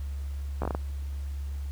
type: slowing click train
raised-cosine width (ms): 1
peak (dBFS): -16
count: 6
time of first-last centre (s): 0.62-0.749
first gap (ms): 14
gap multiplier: 1.31
effects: added 70 Hz sine -31 dBFS peak until 1.71 s + pink hiss -55 dBFS RMS until 1.71 s